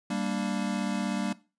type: chord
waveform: square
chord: G minor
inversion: none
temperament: equal with one note detuned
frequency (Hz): 196.79 / 233.1 / 293.7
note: G3 / Bb3 / D4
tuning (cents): +7 / 0 / 0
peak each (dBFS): -32 / -33 / -35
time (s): 0.1-1.33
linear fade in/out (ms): 5
effects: noise-tail reverb RT60 0.3 s tail -18 dB re dry + resampled to 22050 Hz